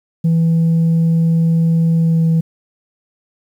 sine tone with pitch glide, 164.81 to 163.2 Hz, E3 to E3, 0 to -17 cents, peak -8 dBFS, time 0.24-2.41 s, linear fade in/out 10 ms, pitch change -17 cents, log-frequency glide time 1.95-2.28 s, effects tanh soft clip ceiling -9 dBFS + 8-bit

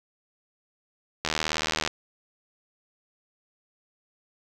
click train, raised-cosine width 0.2 ms, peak -8 dBFS, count 50, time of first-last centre 1.25-1.876 s, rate 78.3 Hz, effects none

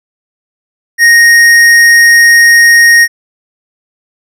triangle tone with hard clipping, 1864.7 Hz, A#6, in tune, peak -3 dBFS, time 0.98-3.08 s, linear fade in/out 50 ms, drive 15 dB, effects none

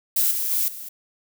violet noise with level steps, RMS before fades -20 / -25 / -22 / -36 dBFS, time 0.16-0.89 s, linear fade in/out 5 ms, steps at 0.31 / 0.51 / 0.68 s, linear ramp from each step 2 ms, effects none

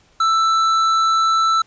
triangle tone with hard clipping, 1325 Hz, E6, 9 cents sharp, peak -15 dBFS, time 0.2-1.62 s, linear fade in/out 5 ms, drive 12 dB, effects pink hiss -55 dBFS RMS until 1.66 s + resampled to 16000 Hz

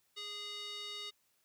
square tone with band-pass filter, 413.2 Hz, G#4, 9 cents flat, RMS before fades -44 dBFS, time 0.16-1.11 s, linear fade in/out 20 ms, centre 3700 Hz, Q 3.6, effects white hiss -75 dBFS RMS until 1.44 s

